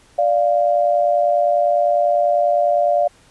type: tone pair together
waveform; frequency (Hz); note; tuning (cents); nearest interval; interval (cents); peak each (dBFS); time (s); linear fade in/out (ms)
sine; 587.3 / 697.3; D5 / F5; 0 / -3; minor third; 297; -16; 0.18-3.08; 10
effects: pink hiss -52 dBFS RMS until 3.3 s + resampled to 24000 Hz